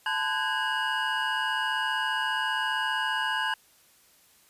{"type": "tone cluster", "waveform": "triangle", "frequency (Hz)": [877, 1018, 1502, 1637, 2885], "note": ["A5", "C6", "F#6", "G#6", "F#7"], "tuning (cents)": [-6, -48, 26, -25, -44], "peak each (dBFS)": [-30, -32, -33, -28, -32], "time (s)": [0.06, 3.54], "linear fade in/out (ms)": 2, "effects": ["white hiss -60 dBFS RMS until 4.49 s", "resampled to 32000 Hz"]}